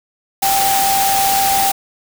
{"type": "tone in noise", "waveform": "sine", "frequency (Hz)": 784, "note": "G5", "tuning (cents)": 0, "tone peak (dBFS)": -14, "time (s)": [0.42, 1.72], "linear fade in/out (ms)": 10, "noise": "white", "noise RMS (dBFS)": -18, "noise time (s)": [0.42, 1.72], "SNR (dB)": 1, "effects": []}